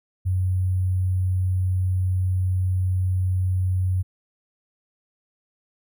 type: tone with sample-and-hold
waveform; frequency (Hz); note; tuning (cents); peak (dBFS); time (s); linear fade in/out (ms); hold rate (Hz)
sine; 92.5; F#2; 0; -19; 0.25-4.03; 20; 11025
effects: none